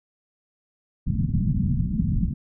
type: low-pass noise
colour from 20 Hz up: white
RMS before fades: -23 dBFS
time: 1.06-2.34 s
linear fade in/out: 10 ms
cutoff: 220 Hz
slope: 48 dB/octave
effects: none